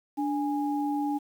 sine tone pair together, 291.9 / 826.1 Hz, D4 / G#5, -10 / -9 cents, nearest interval octave + tritone, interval 1801 cents, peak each -27 / -31 dBFS, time 0.17-1.19 s, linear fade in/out 20 ms, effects 9-bit

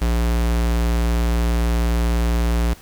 square tone, 58.27 Hz, A#1, in tune, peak -17 dBFS, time 0.01-2.74 s, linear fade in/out 10 ms, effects pink hiss -45 dBFS RMS until 2.81 s

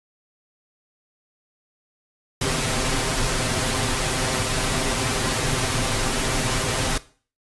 pink noise with comb filter, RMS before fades -23 dBFS, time 2.41-6.98 s, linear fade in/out 5 ms, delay 7.7 ms, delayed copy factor +0.65, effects noise-tail reverb RT60 0.4 s tail -17 dB re dry + resampled to 24000 Hz

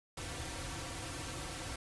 pink noise with comb filter, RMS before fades -42 dBFS, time 0.17-1.76 s, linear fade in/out 5 ms, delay 4.8 ms, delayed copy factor -0.75, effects resampled to 24000 Hz

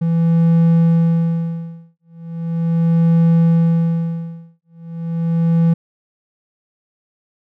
triangle tone with tremolo, 166.4 Hz, E3, 17 cents sharp, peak -7 dBFS, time 0.01-5.74 s, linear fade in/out 10 ms, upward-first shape sine, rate 0.38 Hz, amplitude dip 100%, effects none

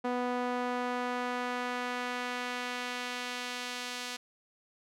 sawtooth tone with band-pass filter sweep, 246.9 Hz, B3, in tune, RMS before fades -35 dBFS, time 0.04-4.17 s, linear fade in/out 10 ms, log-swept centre 710 to 4300 Hz, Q 0.77, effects none

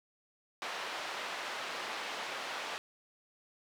pink band-pass noise, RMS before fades -40 dBFS, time 0.62-2.78 s, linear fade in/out 0 ms, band 680 to 3800 Hz, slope 12 dB/octave, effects none

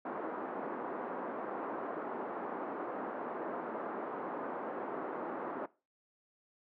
pink band-pass noise, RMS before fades -40 dBFS, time 0.05-5.66 s, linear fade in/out 5 ms, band 270 to 1300 Hz, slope 24 dB/octave, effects noise-tail reverb RT60 0.3 s tail -20 dB re dry

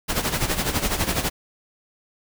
pink noise with tremolo, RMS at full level -21 dBFS, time 0.08-1.3 s, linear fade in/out 20 ms, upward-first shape sine, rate 12 Hz, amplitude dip 70%, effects none

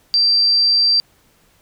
sine tone, 4699 Hz, D8, in tune, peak -11 dBFS, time 0.14-1 s, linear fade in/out 0 ms, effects pink hiss -56 dBFS RMS until 1.61 s

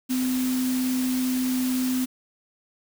sine tone in noise, 255.3 Hz, C4, 42 cents flat, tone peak -22 dBFS, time 0.09-2.06 s, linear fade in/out 20 ms, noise white, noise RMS -34 dBFS, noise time 0.09-2.06 s, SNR +9 dB, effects none

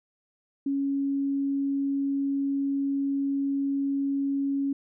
sine tone, 277.2 Hz, C#4, in tune, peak -24 dBFS, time 0.66-4.73 s, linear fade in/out 5 ms, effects none

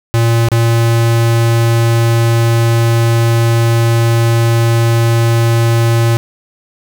square tone with dropouts, 115.8 Hz, A#2, 11 cents flat, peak -9 dBFS, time 0.14-6.17 s, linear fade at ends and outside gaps 0 ms, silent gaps 0.486-0.517 s, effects none

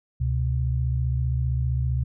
sine tone pair together, 70.72 / 126 Hz, C#2 / B2, +35 / +35 cents, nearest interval minor seventh, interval 1000 cents, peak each -24 dBFS, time 0.2-2.04 s, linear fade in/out 10 ms, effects none

